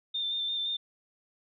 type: tone with vibrato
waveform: sine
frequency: 3589 Hz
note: A7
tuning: 34 cents sharp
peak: -29 dBFS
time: 0.14-0.77 s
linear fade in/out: 10 ms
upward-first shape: square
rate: 5.8 Hz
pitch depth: 18 cents each way
effects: none